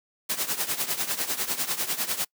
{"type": "noise with tremolo", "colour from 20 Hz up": "white", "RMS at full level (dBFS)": -25, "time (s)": [0.29, 2.25], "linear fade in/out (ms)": 10, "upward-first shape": "triangle", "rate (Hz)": 10, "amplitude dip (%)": 85, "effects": ["noise-tail reverb RT60 0.1 s tail -26 dB re dry", "high-pass 150 Hz 12 dB/octave"]}